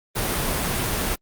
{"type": "noise", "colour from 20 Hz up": "pink", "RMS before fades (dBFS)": -24, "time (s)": [0.15, 1.16], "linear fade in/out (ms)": 20, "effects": ["Opus 32 kbps"]}